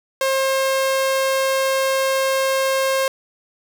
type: tone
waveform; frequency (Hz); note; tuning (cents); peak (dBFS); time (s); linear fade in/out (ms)
sawtooth; 534; C5; +35; -13; 0.21-3.08; 2
effects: none